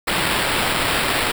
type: noise with sample-and-hold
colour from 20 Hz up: blue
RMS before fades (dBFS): -20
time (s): 0.07-1.32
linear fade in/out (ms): 10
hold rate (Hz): 6300
effects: none